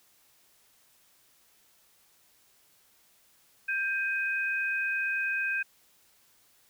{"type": "tone pair together", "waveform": "sine", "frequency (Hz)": [1581.2, 2510], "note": ["G6", "D#7"], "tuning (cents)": [15, 15], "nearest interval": "minor sixth", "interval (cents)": 800, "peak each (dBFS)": [-29, -31], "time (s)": [3.68, 5.63], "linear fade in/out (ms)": 10, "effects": ["white hiss -64 dBFS RMS until 6.69 s"]}